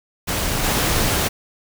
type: noise with level steps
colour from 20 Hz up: pink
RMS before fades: -22 / -19 dBFS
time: 0.27-1.29 s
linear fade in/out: 20 ms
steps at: 0.63 s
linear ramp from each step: 20 ms
effects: none